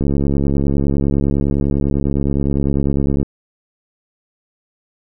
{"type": "click train", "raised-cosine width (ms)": 3, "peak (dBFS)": -5, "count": 226, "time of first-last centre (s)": [0.01, 3.229], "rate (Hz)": 69.9, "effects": []}